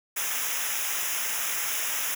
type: noise with comb filter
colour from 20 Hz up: white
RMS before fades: -29 dBFS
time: 0.16-2.15 s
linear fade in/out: 10 ms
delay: 0.23 ms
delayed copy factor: -0.9
effects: none